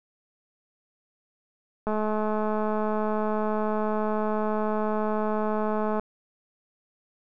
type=click train; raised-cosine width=1 ms; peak=-15 dBFS; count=884; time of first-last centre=1.87-5.996 s; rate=214 Hz; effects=none